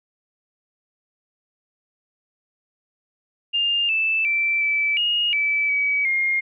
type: tone with pitch steps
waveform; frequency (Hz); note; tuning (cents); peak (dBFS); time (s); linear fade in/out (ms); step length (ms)
sine; 2809 / 2637 / 2337 / 2314 / 2864 / 2308 / 2276 / 2130; F7 / E7 / D7 / D7 / F7 / D7 / C#7 / C7; +9 / 0 / -9 / -26 / +43 / -31 / +45 / +30; -18; 3.53-6.41; 20; 360
effects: none